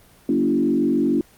sine tone with frequency modulation, 284.9 Hz, C#4, 48 cents sharp, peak -16 dBFS, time 0.29-1.21 s, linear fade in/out 2 ms, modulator 47.1 Hz, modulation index 1.4, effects pink hiss -52 dBFS RMS until 1.37 s + Opus 24 kbps

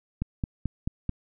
click train, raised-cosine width 5 ms, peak -15 dBFS, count 5, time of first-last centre 0.22-1.093 s, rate 4.58 Hz, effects none

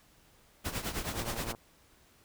pink noise with tremolo, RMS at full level -33 dBFS, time 0.64-1.53 s, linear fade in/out 20 ms, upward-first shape triangle, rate 9.5 Hz, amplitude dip 80%
click train, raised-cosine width 1 ms, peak -30 dBFS, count 48, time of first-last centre 1.14-1.549 s, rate 115 Hz
effects pink hiss -63 dBFS RMS until 2.24 s

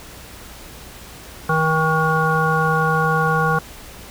harmonic tone, 159 Hz, D#3, 38 cents sharp, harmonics 1 / 3 / 5 / 7 / 9, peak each -20 / -23 / -23 / -21 / -21 dBFS, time 1.49-3.59 s, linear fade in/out 5 ms, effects added 60 Hz sine -45 dBFS peak until 4.1 s + pink hiss -39 dBFS RMS until 4.1 s

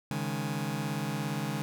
sawtooth chord, C# suspended second, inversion none, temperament just, 138.59 / 155.92 / 207.9 Hz, C#3 / D#3 / G#3, 0 / +4 / +2 cents, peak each -31 dBFS, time 0.11-1.62 s, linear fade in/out 0 ms, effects none

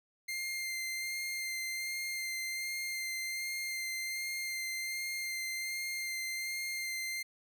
sawtooth tone with vibrato, 2100 Hz, C7, 6 cents sharp, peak -32 dBFS, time 0.28-7.23 s, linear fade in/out 10 ms, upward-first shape sine, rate 1.3 Hz, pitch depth 14 cents each way, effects none

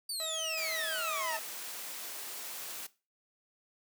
25% pulse exponential sweep, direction down, 4699 to 880 Hz, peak -30 dBFS, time 0.09-1.37 s, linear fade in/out 5 ms
sawtooth tone, 640 Hz, D#5, 49 cents sharp, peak -36 dBFS, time 0.2-1.39 s, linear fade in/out 0 ms
white noise, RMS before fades -42 dBFS, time 0.57-2.87 s, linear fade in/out 10 ms
effects noise-tail reverb RT60 0.3 s tail -18 dB re dry + high-pass 300 Hz 12 dB/octave

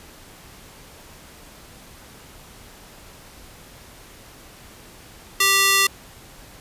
square tone with high-pass filter, 392 Hz, G4, in tune, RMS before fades -17 dBFS, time 5.4-5.87 s, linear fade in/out 5 ms, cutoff 1800 Hz, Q 0.71, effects pink hiss -45 dBFS RMS until 6.6 s + resampled to 32000 Hz

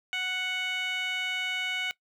15% pulse tone with band-pass filter, 740 Hz, F#5, in tune, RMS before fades -31 dBFS, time 0.13-1.91 s, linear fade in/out 0 ms, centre 2600 Hz, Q 1.9, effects noise-tail reverb RT60 0.1 s tail -20 dB re dry

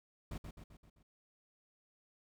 brown noise with echo, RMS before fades -42 dBFS, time 0.31-0.38 s, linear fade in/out 5 ms, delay 130 ms, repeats 5, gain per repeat -5 dB, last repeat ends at 1.03 s, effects none

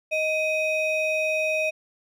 triangle ring-modulated tone, 1568 Hz, G6, in tune, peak -17 dBFS, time 0.11-1.71 s, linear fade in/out 20 ms, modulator 942 Hz, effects none

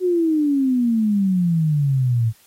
sine exponential sweep, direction down, 372.4 to 110 Hz, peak -15 dBFS, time 0-2.33 s, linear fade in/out 50 ms, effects white hiss -54 dBFS RMS until 2.46 s + AAC 48 kbps

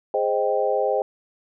sine chord, Ab major seventh, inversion none, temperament equal, 415.3 / 523.3 / 622.3 / 784 Hz, Ab4 / C5 / Eb5 / G5, 0 / 0 / 0 / 0 cents, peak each -25 / -23 / -25 / -26 dBFS, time 0.14-1.02 s, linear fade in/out 2 ms, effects none

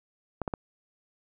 clicks, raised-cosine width 1 ms, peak -16 dBFS, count 3, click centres 0.417 / 0.478 / 0.538 s, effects none

